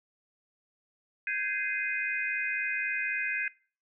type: chord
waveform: sine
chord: Ab major seventh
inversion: third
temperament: just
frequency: 1557.4 / 1661.2 / 2077 / 2492 Hz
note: G6 / Ab6 / C7 / Eb7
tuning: -12 / 0 / -13 / +2 cents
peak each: -36 / -35 / -35 / -33 dBFS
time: 1.27-3.48 s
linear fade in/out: 2 ms
effects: noise-tail reverb RT60 0.4 s tail -23 dB re dry